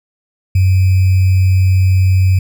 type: tone with sample-and-hold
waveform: sine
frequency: 93.5 Hz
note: F#2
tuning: 19 cents sharp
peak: -7 dBFS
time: 0.55-2.39 s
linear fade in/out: 5 ms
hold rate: 2450 Hz
effects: none